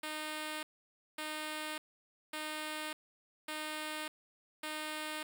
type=tone bursts; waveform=5% pulse; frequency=307.6 Hz; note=D#4; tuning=20 cents flat; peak=-27 dBFS; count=5; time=0.03-5.23 s; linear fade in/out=5 ms; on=600 ms; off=550 ms; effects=none